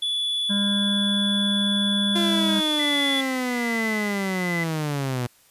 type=tone; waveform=triangle; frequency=3436 Hz; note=A7; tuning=42 cents flat; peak=-21 dBFS; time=0.02-3.21 s; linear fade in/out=5 ms
type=harmonic tone; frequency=202.1 Hz; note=G#3; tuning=47 cents flat; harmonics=1 / 3 / 5 / 7 / 8; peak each=-22 / -38 / -41 / -42 / -36 dBFS; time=0.49-2.61 s; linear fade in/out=20 ms
type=linear sweep; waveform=sawtooth; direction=down; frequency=344.5 to 120 Hz; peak=-20 dBFS; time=2.15-5.27 s; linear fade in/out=10 ms
type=tone with tremolo; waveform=sine; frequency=2014 Hz; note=B6; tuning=33 cents sharp; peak=-25 dBFS; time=2.79-4.64 s; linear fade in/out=5 ms; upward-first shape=sine; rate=1.2 Hz; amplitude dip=55%
effects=white hiss -57 dBFS RMS until 5.5 s + resampled to 32000 Hz